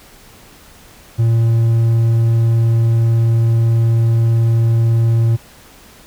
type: tone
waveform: triangle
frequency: 114.8 Hz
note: A#2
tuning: 26 cents flat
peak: -8 dBFS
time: 1.18-5.37 s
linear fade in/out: 20 ms
effects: pink hiss -43 dBFS RMS until 6.06 s